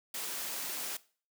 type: noise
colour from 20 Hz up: white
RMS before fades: -38 dBFS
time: 0.14-0.97 s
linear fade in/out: 5 ms
effects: noise-tail reverb RT60 0.4 s tail -19 dB re dry + high-pass 200 Hz 12 dB/octave